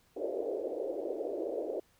white band-pass noise, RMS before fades -36 dBFS, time 0.16-1.8 s, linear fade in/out 5 ms, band 330 to 590 Hz, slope 48 dB/octave, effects pink hiss -68 dBFS RMS until 1.99 s

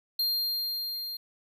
square tone with level ramp, 4200 Hz, C8, 6 cents sharp, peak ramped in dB -25 to -35 dBFS, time 0.19-1.17 s, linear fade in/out 5 ms, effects 10-bit

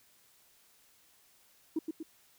sine tone with echo, 319 Hz, D#4, 43 cents sharp, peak -27 dBFS, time 1.76-1.79 s, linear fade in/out 5 ms, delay 120 ms, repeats 2, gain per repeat -5 dB, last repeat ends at 2.03 s, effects tanh soft clip ceiling -25 dBFS + white hiss -65 dBFS RMS until 2.38 s

